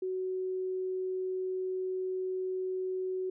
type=tone; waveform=sine; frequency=372.7 Hz; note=F#4; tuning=13 cents sharp; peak=-31 dBFS; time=0.02-3.3 s; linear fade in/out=5 ms; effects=none